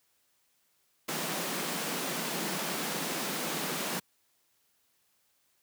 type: high-pass noise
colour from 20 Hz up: pink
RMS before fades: -34 dBFS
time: 1.08-4 s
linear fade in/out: 10 ms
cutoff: 150 Hz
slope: 96 dB/octave
effects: white hiss -72 dBFS RMS until 5.62 s + high-pass 60 Hz 12 dB/octave